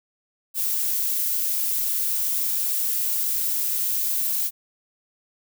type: noise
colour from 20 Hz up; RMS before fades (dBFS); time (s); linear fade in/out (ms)
violet; -24; 0.54-4.51; 50
effects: none

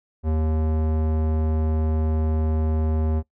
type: tone with low-pass filter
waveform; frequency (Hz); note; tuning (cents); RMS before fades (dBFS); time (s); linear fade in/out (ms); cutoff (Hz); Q
square; 78.5; D#2; +16; -22; 0.23-3.23; 50; 700; 0.74
effects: noise-tail reverb RT60 0.1 s tail -20 dB re dry

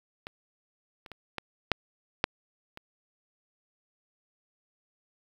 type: clicks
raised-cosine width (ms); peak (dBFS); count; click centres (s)
0.3; -22 / -29 / -26 / -17 / -6 / -6 / -26; 7; 0.269 / 1.062 / 1.117 / 1.383 / 1.717 / 2.241 / 2.774
effects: 8-bit

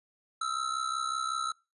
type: ring-modulated tone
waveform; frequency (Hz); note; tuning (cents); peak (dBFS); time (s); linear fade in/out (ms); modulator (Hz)
square; 1318.5; E6; 0; -28; 0.41-1.52; 5; 32.7
effects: noise-tail reverb RT60 0.3 s tail -25 dB re dry + resampled to 24000 Hz

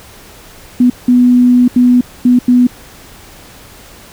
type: tone bursts at uneven times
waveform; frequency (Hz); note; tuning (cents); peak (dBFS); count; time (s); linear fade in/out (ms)
sine; 246.9; B3; 0; -4; 5; 0.8-0.9 / 1.08-1.68 / 1.76-2.01 / 2.25-2.39 / 2.48-2.67; 5
effects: pink hiss -37 dBFS RMS until 4.12 s

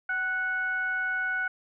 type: tone with frequency modulation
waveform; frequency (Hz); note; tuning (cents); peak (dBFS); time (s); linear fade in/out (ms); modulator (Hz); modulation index
sine; 1480; F#6; 0; -26; 0.09-1.48; 5; 724; 0.44
effects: none

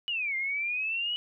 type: exponential two-way sweep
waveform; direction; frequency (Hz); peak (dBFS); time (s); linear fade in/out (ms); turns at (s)
sine; down then up; 2960 to 2093 to 2960; -28; 0.08-1.16; 0; 0.36
effects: none

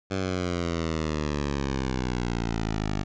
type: exponential sweep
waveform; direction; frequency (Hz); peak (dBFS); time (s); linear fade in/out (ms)
10% pulse; down; 96.6 to 50.2; -18; 0.1-3.04; 20
effects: resampled to 16000 Hz

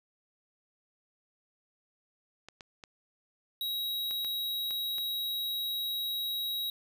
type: clicks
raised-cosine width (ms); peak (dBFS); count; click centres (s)
0.2; -28; 7; 2.486 / 2.608 / 2.838 / 4.11 / 4.247 / 4.708 / 4.983
type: tone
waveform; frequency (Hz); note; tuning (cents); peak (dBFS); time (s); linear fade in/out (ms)
square; 3835; A#7; +48; -32; 3.61-6.7; 2
effects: none

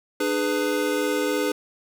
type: chord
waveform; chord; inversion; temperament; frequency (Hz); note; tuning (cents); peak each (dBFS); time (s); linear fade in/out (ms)
square; G# diminished; second; just; 299 / 415.3 / 498.4; D4 / G#4 / B4; +31 / 0 / +16; -27; 0.2-1.52; 5
effects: none

